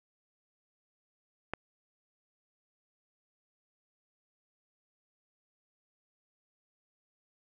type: click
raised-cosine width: 0.5 ms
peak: -18 dBFS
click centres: 1.536 s
effects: none